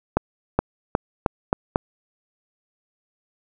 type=accelerating click train; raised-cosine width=1 ms; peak=-3 dBFS; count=6; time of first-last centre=0.17-1.759 s; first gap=420 ms; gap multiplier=0.86; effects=none